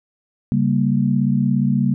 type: chord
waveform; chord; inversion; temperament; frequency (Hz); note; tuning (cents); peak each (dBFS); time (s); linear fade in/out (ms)
sine; G diminished; second; equal; 138.59 / 196 / 233.1; Db3 / G3 / Bb3; 0 / 0 / 0; -19; 0.52-1.94; 0
effects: none